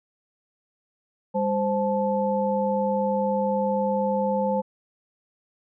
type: tone cluster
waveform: sine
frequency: 201 / 522 / 872 Hz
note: G3 / C5 / A5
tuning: +44 / -4 / -16 cents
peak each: -26 / -24 / -27 dBFS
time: 1.34-4.62 s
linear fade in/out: 20 ms
effects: none